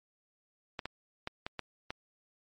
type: clicks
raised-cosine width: 0.3 ms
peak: -20 dBFS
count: 6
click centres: 0.792 / 0.856 / 1.274 / 1.465 / 1.593 / 1.905 s
effects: MP3 48 kbps